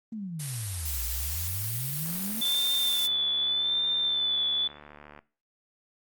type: exponential two-way sweep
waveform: sine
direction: down then up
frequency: 230.8 to 58.4 to 230.8 Hz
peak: -33 dBFS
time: 0.12-2.41 s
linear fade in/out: 5 ms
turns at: 1.05 s
type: noise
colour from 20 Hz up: blue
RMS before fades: -33 dBFS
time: 0.39-3.07 s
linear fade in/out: 10 ms
type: click train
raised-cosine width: 0.5 ms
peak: -31 dBFS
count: 232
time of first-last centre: 2.06-5.19 s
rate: 73.8 Hz
type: tone with vibrato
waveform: sine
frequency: 3520 Hz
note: A7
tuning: in tune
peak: -24 dBFS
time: 2.41-4.68 s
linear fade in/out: 10 ms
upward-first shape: sine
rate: 0.84 Hz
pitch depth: 36 cents each way
effects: noise-tail reverb RT60 0.4 s tail -20 dB re dry + Opus 32 kbps